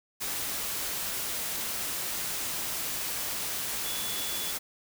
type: tone in noise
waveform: sine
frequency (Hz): 3430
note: A7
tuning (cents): -45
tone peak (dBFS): -38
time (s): 3.84-4.52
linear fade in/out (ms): 20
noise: white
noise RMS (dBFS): -33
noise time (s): 0.2-4.59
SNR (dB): -8
effects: none